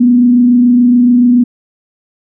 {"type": "tone with frequency modulation", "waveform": "sine", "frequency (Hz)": 244.3, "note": "B3", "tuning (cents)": -19, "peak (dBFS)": -4, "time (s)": [0, 1.44], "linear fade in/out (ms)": 10, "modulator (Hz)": 27, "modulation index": 0.32, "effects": []}